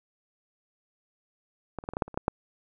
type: clicks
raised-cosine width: 1 ms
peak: -19 / -28 / -16 / -23 / -15 / -9 / -29 / -27 / -13 / -9 dBFS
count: 10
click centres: 1.787 / 1.839 / 1.889 / 1.936 / 1.969 / 2.022 / 2.08 / 2.143 / 2.175 / 2.281 s
effects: none